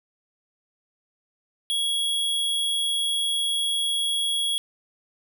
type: tone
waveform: square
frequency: 3326 Hz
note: G#7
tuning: 2 cents sharp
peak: -23 dBFS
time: 1.7-4.58 s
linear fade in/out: 0 ms
effects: none